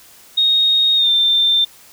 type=tone with pitch glide; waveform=sine; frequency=3729 to 3579 Hz; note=A#7 to A7; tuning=0 to +29 cents; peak=-11 dBFS; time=0.37-1.65 s; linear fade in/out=10 ms; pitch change=-71 cents; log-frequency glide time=0.96-1.1 s; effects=white hiss -45 dBFS RMS until 1.92 s